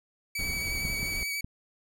sawtooth tone with vibrato, 2274 Hz, C#7, 44 cents sharp, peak -27 dBFS, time 0.35-1.41 s, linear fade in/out 5 ms, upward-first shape triangle, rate 11 Hz, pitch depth 26 cents each way
brown noise, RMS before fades -37 dBFS, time 0.39-1.23 s, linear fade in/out 0 ms
clicks, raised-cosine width 5 ms, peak -25 dBFS, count 4, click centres 0.851 / 0.9 / 1.03 / 1.445 s
effects none

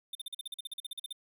square tone bursts, 3596 Hz, A7, 37 cents sharp, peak -37 dBFS, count 16, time 0.13-1.127 s, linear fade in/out 5 ms, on 22 ms, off 43 ms, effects none

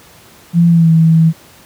sine tone with pitch glide, 170.3 to 162.33 Hz, F3 to E3, -43 to -26 cents, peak -5 dBFS, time 0.53-1.33 s, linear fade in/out 50 ms, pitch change -83 cents, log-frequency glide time 0.68-0.91 s, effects pink hiss -42 dBFS RMS until 1.65 s + high-pass 80 Hz 12 dB/octave

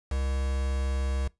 triangle tone with quantisation, 66.9 Hz, C2, 39 cents sharp, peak -24 dBFS, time 0.11-1.28 s, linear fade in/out 5 ms, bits 6, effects noise-tail reverb RT60 0.2 s tail -23 dB re dry + resampled to 22050 Hz

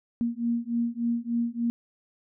sine beating tone pair, 233.4 / 236.8 Hz, A#3 / A#3, +2 / +27 cents, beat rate 3.4 Hz, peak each -28 dBFS, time 0.21-1.7 s, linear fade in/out 0 ms, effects none

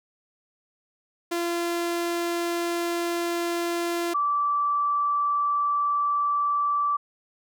sawtooth / sine tone pair in turn, 342.9 / 1161.7 Hz, F4 / D6, -32 / -19 cents, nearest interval octave + major sixth, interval 2113 cents, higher second, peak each -21 dBFS, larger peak neither, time 1.31-4.14 / 4.14-6.97 s, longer neither, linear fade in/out 10 ms, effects none

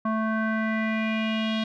square tone with low-pass filter sweep, 220 Hz, A3, in tune, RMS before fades -26 dBFS, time 0.05-1.64 s, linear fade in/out 5 ms, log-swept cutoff 1200 to 3500 Hz, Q 4.1, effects none

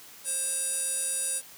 square tone with band-pass filter, 532 Hz, C5, 29 cents sharp, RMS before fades -30 dBFS, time 0.24-1.42 s, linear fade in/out 50 ms, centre 9400 Hz, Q 9.1, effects white hiss -49 dBFS RMS until 1.57 s + high-pass 80 Hz 12 dB/octave

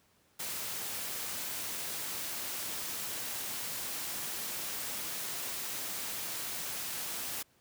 white noise, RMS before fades -38 dBFS, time 0.39-7.43 s, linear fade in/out 10 ms, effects pink hiss -68 dBFS RMS until 7.6 s + high-pass 80 Hz 12 dB/octave

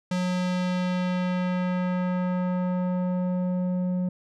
square tone with low-pass filter sweep, 181.3 Hz, F#3, 35 cents flat, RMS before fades -26 dBFS, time 0.11-4.09 s, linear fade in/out 5 ms, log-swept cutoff 6700 to 400 Hz, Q 0.89, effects none

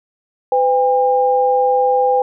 sine tone pair together, 505.4 / 805 Hz, B4 / G5, +40 / +46 cents, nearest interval minor sixth, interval 806 cents, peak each -14 dBFS, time 0.52-2.22 s, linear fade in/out 2 ms, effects none

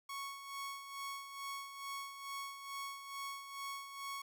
sawtooth tone with tremolo, 1107 Hz, C#6, 3 cents flat, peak -37 dBFS, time 0.09-4.22 s, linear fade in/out 5 ms, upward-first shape sine, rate 2.3 Hz, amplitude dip 60%, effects none

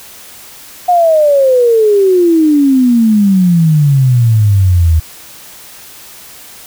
sine exponential sweep, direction down, 727 to 77.78 Hz, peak -5 dBFS, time 0.88-5 s, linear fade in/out 10 ms, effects white hiss -34 dBFS RMS until 6.66 s

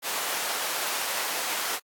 pink high-pass noise, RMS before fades -30 dBFS, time 0.02-1.8 s, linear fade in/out 50 ms, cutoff 700 Hz, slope 12 dB/octave, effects AAC 64 kbps

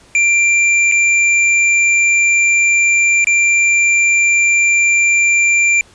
square tone with dropouts, 2366 Hz, D7, 12 cents sharp, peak -10 dBFS, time 0.15-5.81 s, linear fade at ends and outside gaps 1 ms, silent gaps 0.915-0.921 / 3.244-3.27 s, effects pink hiss -46 dBFS RMS until 5.94 s + resampled to 22050 Hz

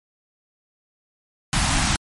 pink band-stop noise, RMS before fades -20 dBFS, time 1.53-1.96 s, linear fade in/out 0 ms, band 310 to 660 Hz, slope 48 dB/octave, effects MP3 48 kbps

